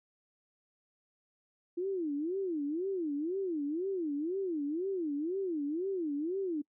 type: tone with vibrato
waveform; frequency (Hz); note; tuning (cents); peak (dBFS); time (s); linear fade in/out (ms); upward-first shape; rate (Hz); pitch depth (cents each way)
sine; 334.1; E4; +23; -31; 1.77-6.62; 10; sine; 2; 280
effects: noise-tail reverb RT60 0.1 s tail -25 dB re dry